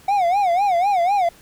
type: tone with vibrato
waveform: triangle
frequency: 749 Hz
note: F#5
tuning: 21 cents sharp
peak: -13 dBFS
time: 0.08-1.29 s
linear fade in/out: 5 ms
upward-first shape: sine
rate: 4 Hz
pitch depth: 170 cents each way
effects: pink hiss -49 dBFS RMS until 1.41 s